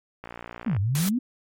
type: click train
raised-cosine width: 0.5 ms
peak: -22 dBFS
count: 32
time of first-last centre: 0.24-0.765 s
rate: 59 Hz
type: exponential two-way sweep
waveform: sine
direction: down then up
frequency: 264 to 92.5 to 264 Hz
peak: -21 dBFS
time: 0.66-1.19 s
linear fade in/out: 10 ms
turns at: 0.79 s
type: noise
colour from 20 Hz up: white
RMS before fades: -30 dBFS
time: 0.95-1.09 s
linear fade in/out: 2 ms
effects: MP3 64 kbps